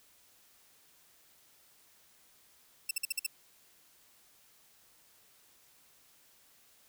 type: tone bursts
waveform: 10% pulse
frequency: 2667 Hz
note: E7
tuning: 20 cents sharp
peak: -21 dBFS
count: 6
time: 2.89-3.265 s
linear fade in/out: 5 ms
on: 20 ms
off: 51 ms
effects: white hiss -64 dBFS RMS until 6.88 s